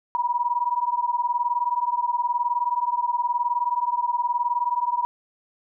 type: beating tone pair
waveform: sine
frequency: 956 / 975 Hz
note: A#5 / B5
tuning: +43 / -23 cents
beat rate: 19 Hz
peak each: -24 dBFS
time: 0.15-5.05 s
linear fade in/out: 0 ms
effects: none